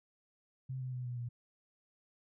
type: tone with pitch steps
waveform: sine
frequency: 130.8 / 128.03 / 125.33 / 122.68 / 120.08 Hz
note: C3 / C3 / B2 / B2 / B2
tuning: 0 / -37 / +26 / -11 / -48 cents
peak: -37 dBFS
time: 0.69-1.29 s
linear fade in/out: 10 ms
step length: 120 ms
effects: none